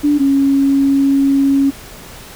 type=tone pair in turn; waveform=sine; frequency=292.5 / 275.5 Hz; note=D4 / C#4; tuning=-7 / -11 cents; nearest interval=minor second; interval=104 cents; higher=first; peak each=-9 dBFS; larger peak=neither; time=0.03-0.19 / 0.19-1.71 s; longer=second; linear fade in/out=20 ms; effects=pink hiss -35 dBFS RMS until 2.35 s